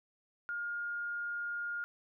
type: tone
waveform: sine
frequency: 1418 Hz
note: F6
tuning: 26 cents sharp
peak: -35 dBFS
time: 0.49-1.84 s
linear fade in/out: 0 ms
effects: none